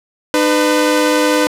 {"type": "tone pair together", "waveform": "sawtooth", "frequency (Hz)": [302.8, 501], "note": ["D#4", "B4"], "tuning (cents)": [-47, 25], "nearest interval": "major sixth", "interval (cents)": 872, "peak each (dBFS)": -10, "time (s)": [0.34, 1.47], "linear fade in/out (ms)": 0, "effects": ["low-pass 12000 Hz 12 dB/octave"]}